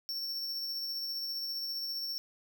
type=tone with tremolo; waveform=square; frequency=5450 Hz; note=F8; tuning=43 cents flat; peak=-34 dBFS; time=0.09-2.18 s; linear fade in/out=0 ms; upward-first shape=sine; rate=15 Hz; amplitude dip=25%; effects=none